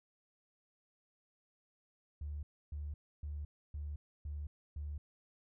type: tone bursts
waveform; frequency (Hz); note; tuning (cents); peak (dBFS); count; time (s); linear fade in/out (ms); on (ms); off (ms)
triangle; 73.8; D2; +9; -35; 6; 2.21-4.98; 5; 220; 290
effects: tanh soft clip ceiling -37 dBFS